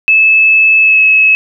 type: tone with pitch glide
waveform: sine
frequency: 2609 to 2581 Hz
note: E7 to E7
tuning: -18 to -37 cents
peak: -4 dBFS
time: 0.08-1.35 s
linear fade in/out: 0 ms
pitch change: -19 cents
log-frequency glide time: 0.8-1.02 s
effects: none